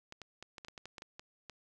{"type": "clicks", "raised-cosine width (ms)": 0.2, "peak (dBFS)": -29, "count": 12, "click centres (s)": [0.124, 0.217, 0.426, 0.582, 0.648, 0.684, 0.778, 0.856, 0.982, 1.021, 1.195, 1.497], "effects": []}